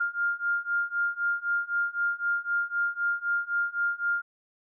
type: beating tone pair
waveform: sine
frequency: 1402 / 1405.9 Hz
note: F6 / F6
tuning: +6 / +11 cents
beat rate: 3.9 Hz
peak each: -29 / -28 dBFS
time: 0-4.22 s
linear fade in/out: 10 ms
effects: none